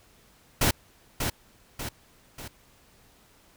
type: noise with echo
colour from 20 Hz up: pink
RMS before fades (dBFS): -22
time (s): 0.61-0.71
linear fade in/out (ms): 5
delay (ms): 590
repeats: 3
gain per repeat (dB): -6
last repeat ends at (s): 2.48
effects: pink hiss -59 dBFS RMS until 3.56 s